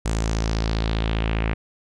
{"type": "tone with low-pass filter sweep", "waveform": "sawtooth", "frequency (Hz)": 55, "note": "A1", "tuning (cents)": 0, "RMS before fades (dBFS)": -23, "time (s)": [0.05, 1.54], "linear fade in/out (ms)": 10, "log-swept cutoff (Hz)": [8000, 2300], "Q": 2.6, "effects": []}